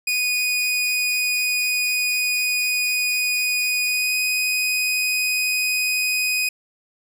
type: tone with pitch glide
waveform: sawtooth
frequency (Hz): 2476 to 2498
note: D#7 to D#7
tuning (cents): -9 to +6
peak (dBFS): -16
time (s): 0.07-6.49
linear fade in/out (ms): 5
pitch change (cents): +15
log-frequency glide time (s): 3.86-4.16
effects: none